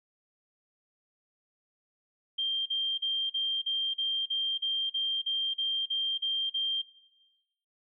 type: tone bursts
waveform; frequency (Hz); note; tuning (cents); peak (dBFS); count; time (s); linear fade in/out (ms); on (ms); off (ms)
sine; 3176; G7; +22; -27; 14; 2.38-6.82; 10; 280; 40
effects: noise-tail reverb RT60 1.0 s tail -17 dB re dry